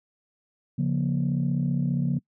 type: tone cluster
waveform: sine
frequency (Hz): 140.8 / 176.1 / 237.3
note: C#3 / F3 / A#3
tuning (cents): +27 / +15 / +31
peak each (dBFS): -24 / -26 / -28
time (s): 0.78-2.19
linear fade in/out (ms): 10
effects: noise-tail reverb RT60 0.1 s tail -24 dB re dry + tanh soft clip ceiling -16 dBFS